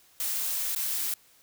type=noise with dropouts; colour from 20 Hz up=blue; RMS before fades=-30 dBFS; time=0.2-1.14 s; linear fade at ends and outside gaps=2 ms; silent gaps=0.75-0.76 s; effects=white hiss -60 dBFS RMS until 1.42 s